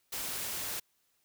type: noise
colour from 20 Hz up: white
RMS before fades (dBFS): -37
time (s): 0.12-0.8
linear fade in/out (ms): 10
effects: white hiss -74 dBFS RMS until 1.24 s